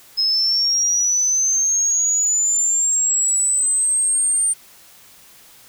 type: linear sweep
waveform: sine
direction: up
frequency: 5120 to 8870 Hz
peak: -15 dBFS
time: 0.17-4.54 s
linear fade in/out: 20 ms
effects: white hiss -47 dBFS RMS until 5.68 s